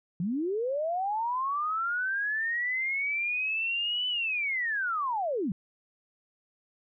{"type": "linear two-way sweep", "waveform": "sine", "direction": "up then down", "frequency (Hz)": [160, 3010, 160], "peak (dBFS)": -27, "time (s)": [0.2, 5.52], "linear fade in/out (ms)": 2, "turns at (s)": 4.08, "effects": []}